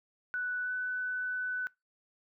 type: tone with pitch glide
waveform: sine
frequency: 1484 to 1498.6 Hz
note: F#6 to F#6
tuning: +5 to +22 cents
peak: -31 dBFS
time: 0.34-1.67 s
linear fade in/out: 0 ms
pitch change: +17 cents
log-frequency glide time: 0.63-0.7 s
effects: noise-tail reverb RT60 0.2 s tail -23 dB re dry